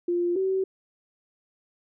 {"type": "tone pair in turn", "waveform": "sine", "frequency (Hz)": [349.2, 380.9], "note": ["F4", "G4"], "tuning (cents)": [0, -50], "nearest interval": "major second", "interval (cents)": 150, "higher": "second", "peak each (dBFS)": -22, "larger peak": "neither", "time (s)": [[0.08, 0.36], [0.36, 0.64]], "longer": "neither", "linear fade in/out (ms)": 5, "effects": []}